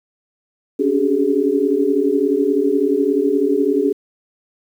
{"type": "tone cluster", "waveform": "sine", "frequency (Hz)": [275.3, 287, 385.7, 422.2], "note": ["C#4", "D4", "G4", "G#4"], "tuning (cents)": [-12, -40, -28, 29], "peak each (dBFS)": [-22, -19, -19, -18], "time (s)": [0.79, 3.93], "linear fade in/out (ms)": 10, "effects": ["8-bit"]}